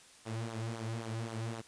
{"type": "tone with flanger", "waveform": "sawtooth", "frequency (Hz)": 113.4, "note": "A#2", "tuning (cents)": -47, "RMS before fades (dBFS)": -39, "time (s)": [0.25, 1.62], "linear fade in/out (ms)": 20, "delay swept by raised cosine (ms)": [0.38, 4.48], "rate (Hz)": 3.8, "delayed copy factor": -0.65, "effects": ["white hiss -58 dBFS RMS until 1.67 s", "resampled to 22050 Hz"]}